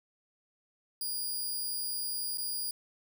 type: tone with dropouts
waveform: 10% pulse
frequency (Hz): 4854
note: D#8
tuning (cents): -44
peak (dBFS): -26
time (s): 1.01-2.71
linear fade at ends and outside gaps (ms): 2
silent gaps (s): 2.374-2.381
effects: none